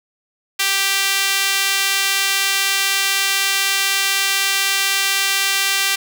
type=tone with high-pass filter; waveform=sawtooth; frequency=392 Hz; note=G4; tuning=in tune; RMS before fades=-18 dBFS; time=0.59-5.96 s; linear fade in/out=10 ms; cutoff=2300 Hz; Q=1; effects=none